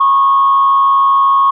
sine tone with frequency modulation, 1095 Hz, C#6, 22 cents flat, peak -6 dBFS, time 0-1.51 s, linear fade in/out 10 ms, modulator 107 Hz, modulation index 0.41, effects tanh soft clip ceiling -2 dBFS

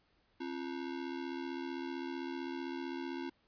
square ring-modulated tone, 305.8 Hz, D#4, 30 cents flat, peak -36 dBFS, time 0.4-3.3 s, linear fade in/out 10 ms, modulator 37.8 Hz, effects pink hiss -73 dBFS RMS until 3.47 s + resampled to 11025 Hz

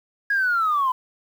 sine linear sweep, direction down, 1664 to 999 Hz, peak -17 dBFS, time 0.3-0.92 s, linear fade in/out 5 ms, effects tanh soft clip ceiling -14 dBFS + 8-bit

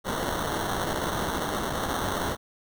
white noise with sample-and-hold, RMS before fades -29 dBFS, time 0.04-2.37 s, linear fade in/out 50 ms, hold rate 2450 Hz, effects none

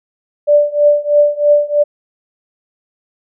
sine tone with tremolo, 587.3 Hz, D5, in tune, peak -4 dBFS, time 0.47-1.84 s, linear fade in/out 20 ms, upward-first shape triangle, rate 3.1 Hz, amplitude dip 95%, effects none

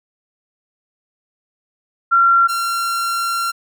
sine / 45% pulse tone pair in turn, 1371 / 1371 Hz, F6 / F6, -32 / -32 cents, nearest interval unison, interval 0 cents, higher neither, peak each -9 / -18 dBFS, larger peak first, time 2.11-2.48 / 2.48-3.52 s, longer second, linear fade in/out 20 ms, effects none

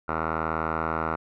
5% pulse tone with low-pass filter, 80.3 Hz, E2, 45 cents flat, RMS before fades -28 dBFS, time 0.08-1.16 s, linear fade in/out 10 ms, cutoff 1400 Hz, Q 8.8, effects none

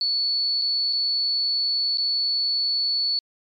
sine tone with dropouts, 4435 Hz, C#8, in tune, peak -20 dBFS, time 0.01-3.19 s, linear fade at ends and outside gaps 1 ms, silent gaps 0.615-0.619 / 0.927-0.931 / 1.973-1.982 s, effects MP3 96 kbps

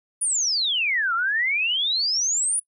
sine exponential two-way sweep, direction down then up, 9980 to 1318.5 to 9980 Hz, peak -20 dBFS, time 0.21-2.6 s, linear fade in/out 10 ms, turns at 1.14 s, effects noise-tail reverb RT60 0.1 s tail -22 dB re dry

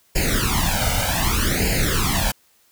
pink noise with flanger, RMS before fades -20 dBFS, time 0.15-2.32 s, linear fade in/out 10 ms, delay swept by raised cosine 0.42 to 1.38 ms, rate 0.65 Hz, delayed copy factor +1, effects white hiss -59 dBFS RMS until 2.71 s

